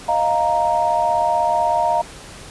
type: chord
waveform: sine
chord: Eb suspended second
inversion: none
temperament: equal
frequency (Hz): 622.3 / 698.5 / 932.3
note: Eb5 / F5 / Bb5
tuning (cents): 0 / 0 / 0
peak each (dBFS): -22 / -19 / -18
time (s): 0.08-2.02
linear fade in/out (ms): 10
effects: pink hiss -38 dBFS RMS until 2.5 s + resampled to 24000 Hz